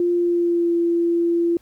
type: tone with pitch glide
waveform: sine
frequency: 349.2 to 340.6 Hz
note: F4 to F4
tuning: 0 to -43 cents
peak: -16 dBFS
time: 0-1.57 s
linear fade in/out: 2 ms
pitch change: -43 cents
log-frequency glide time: 0.12-0.75 s
effects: pink hiss -58 dBFS RMS until 1.61 s